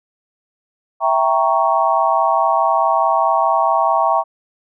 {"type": "chord", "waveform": "sine", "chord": "E diminished seventh", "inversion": "none", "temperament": "equal", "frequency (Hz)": [659.3, 784, 932.3, 1108.7], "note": ["E5", "G5", "Bb5", "Db6"], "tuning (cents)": [0, 0, 0, 0], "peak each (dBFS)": -18, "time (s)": [1, 4.24], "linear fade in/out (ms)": 50, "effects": []}